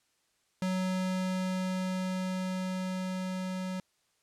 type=tone with level ramp; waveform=square; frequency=185.8 Hz; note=F#3; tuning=7 cents sharp; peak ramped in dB=-29 to -34 dBFS; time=0.62-3.8 s; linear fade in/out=2 ms; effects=white hiss -73 dBFS RMS until 4.22 s + low-pass 9000 Hz 12 dB/octave